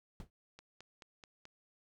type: noise with exponential decay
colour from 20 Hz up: brown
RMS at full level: -41 dBFS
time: 0.2-0.3 s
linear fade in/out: 1 ms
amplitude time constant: 21 ms
type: click train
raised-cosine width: 0.2 ms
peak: -35 dBFS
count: 5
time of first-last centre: 0.59-1.454 s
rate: 4.63 Hz
effects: none